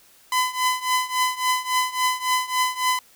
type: tone with tremolo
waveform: sawtooth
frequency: 1011 Hz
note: B5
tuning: 40 cents sharp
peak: -13 dBFS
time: 0.32-2.99 s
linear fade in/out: 2 ms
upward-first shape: triangle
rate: 3.6 Hz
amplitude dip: 90%
effects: white hiss -54 dBFS RMS until 3.15 s